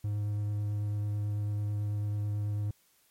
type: tone with vibrato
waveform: triangle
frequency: 103.83 Hz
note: G#2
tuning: in tune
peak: -27 dBFS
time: 0.04-2.71 s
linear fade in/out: 5 ms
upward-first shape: sine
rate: 9.1 Hz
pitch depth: 10 cents each way
effects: white hiss -67 dBFS RMS until 3.1 s + MP3 64 kbps